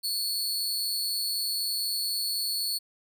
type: tone with amplitude modulation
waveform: sawtooth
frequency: 4416 Hz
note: C#8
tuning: 7 cents flat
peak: -21 dBFS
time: 0.03-2.79 s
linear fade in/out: 20 ms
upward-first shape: sine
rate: 209 Hz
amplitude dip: 80%
effects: none

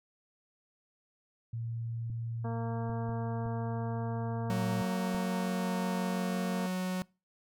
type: tone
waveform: sine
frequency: 115.5 Hz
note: A#2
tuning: 16 cents flat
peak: -34 dBFS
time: 1.53-4.82 s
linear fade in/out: 5 ms
type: clicks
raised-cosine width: 5 ms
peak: -33 dBFS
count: 5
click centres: 2.1 / 2.897 / 3.093 / 3.461 / 5.147 s
type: harmonic tone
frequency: 230 Hz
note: A#3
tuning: 23 cents flat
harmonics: 1 / 2 / 3 / 4 / 5 / 6 / 7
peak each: -38 / -41 / -43 / -45 / -49 / -55 / -55 dBFS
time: 2.44-6.67 s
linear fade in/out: 10 ms
type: tone with pitch glide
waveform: 45% pulse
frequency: 185.9 to 184.19 Hz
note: F#3 to F#3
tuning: +8 to -8 cents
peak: -31 dBFS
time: 4.5-7.02 s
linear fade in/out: 0 ms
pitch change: -16 cents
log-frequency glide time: 4.9-5.69 s
effects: noise-tail reverb RT60 0.3 s tail -24 dB re dry

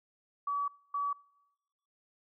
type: tone bursts at uneven times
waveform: sine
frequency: 1142 Hz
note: D6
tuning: 49 cents flat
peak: -30 dBFS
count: 2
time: 0.47-0.68 / 0.94-1.13 s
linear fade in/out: 5 ms
effects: noise-tail reverb RT60 1.0 s tail -25 dB re dry

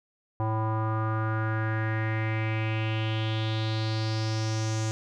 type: tone with low-pass filter sweep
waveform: square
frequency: 110 Hz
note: A2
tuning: in tune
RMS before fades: -28 dBFS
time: 0.4-4.91 s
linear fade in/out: 0 ms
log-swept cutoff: 920 to 6800 Hz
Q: 4.3
effects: none

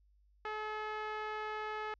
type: tone with low-pass filter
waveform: 5% pulse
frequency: 428.7 Hz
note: A4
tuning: 45 cents flat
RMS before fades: -40 dBFS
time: 0.45-1.94 s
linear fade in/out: 2 ms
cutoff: 1400 Hz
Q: 1
effects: added 50 Hz sine -65 dBFS peak until 1.99 s

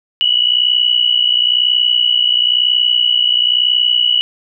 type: tone pair together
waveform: sine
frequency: 2911 / 2972 Hz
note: F#7 / F#7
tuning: -29 / +7 cents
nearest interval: unison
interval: 36 cents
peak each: -13 dBFS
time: 0.21-4.21 s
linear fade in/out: 0 ms
effects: none

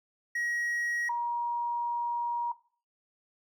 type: tone pair in turn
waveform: triangle / sine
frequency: 1900 / 950 Hz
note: A#6 / A#5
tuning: +33 / +33 cents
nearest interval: octave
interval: 1200 cents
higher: first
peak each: -28 / -27 dBFS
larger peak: second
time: 0.35-1.09 / 1.09-2.52 s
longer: second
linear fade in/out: 5 ms
effects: noise-tail reverb RT60 0.4 s tail -17 dB re dry

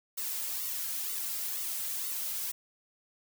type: noise with flanger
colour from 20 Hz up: blue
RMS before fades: -35 dBFS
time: 0.17-2.52 s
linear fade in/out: 10 ms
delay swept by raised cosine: 1.2 to 2.7 ms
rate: 2.1 Hz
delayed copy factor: -0.75
effects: none

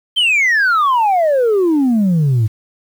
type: exponential sweep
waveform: sine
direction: down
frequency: 3176 to 103.83 Hz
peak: -8 dBFS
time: 0.16-2.48 s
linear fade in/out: 20 ms
effects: tanh soft clip ceiling -9 dBFS + 7-bit

